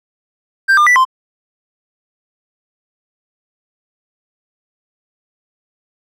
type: tone with pitch steps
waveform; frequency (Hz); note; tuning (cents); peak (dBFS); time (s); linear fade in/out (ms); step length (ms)
triangle; 1577 / 1201 / 1971 / 1040; G6 / D6 / B6 / C6; +10 / +38 / -4 / -11; -5; 0.68-1.052; 20; 93
effects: none